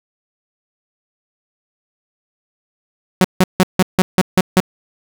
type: tone bursts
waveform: sawtooth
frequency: 185 Hz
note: F#3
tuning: in tune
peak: -4 dBFS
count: 8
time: 3.21-4.602 s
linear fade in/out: 0 ms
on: 34 ms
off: 160 ms
effects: none